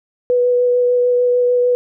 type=tone with vibrato; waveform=sine; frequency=491.9 Hz; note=B4; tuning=7 cents flat; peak=-11 dBFS; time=0.3-1.75 s; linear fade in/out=0 ms; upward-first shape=triangle; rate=6.7 Hz; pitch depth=12 cents each way; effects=none